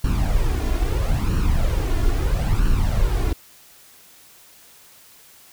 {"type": "noise with flanger", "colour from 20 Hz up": "brown", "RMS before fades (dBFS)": -19, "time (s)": [0.04, 3.33], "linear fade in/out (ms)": 5, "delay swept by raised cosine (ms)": [0.7, 2.9], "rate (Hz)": 0.76, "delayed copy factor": 0.65, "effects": ["white hiss -49 dBFS RMS until 5.52 s"]}